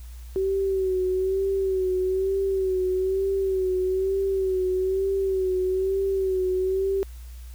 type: tone with vibrato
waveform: sine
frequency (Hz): 379.7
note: F#4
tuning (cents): +45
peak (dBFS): -21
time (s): 0.36-7.03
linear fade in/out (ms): 0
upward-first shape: sine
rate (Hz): 1.1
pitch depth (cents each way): 46
effects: added 60 Hz sine -37 dBFS peak until 7.54 s + white hiss -54 dBFS RMS until 7.54 s